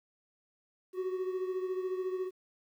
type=beating tone pair; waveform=triangle; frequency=370 / 384 Hz; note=F#4 / G4; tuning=0 / -36 cents; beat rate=14 Hz; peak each=-31 / -38 dBFS; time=0.93-2.31 s; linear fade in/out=50 ms; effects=11-bit